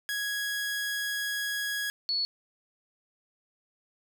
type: tone pair in turn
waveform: sawtooth / sine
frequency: 1662 / 4406 Hz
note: G#6 / C#8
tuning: +1 / -11 cents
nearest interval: octave + perfect fourth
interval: 1688 cents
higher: second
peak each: -26 dBFS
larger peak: neither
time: 0.09-1.9 / 2.09-2.25 s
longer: first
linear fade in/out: 0 ms
effects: none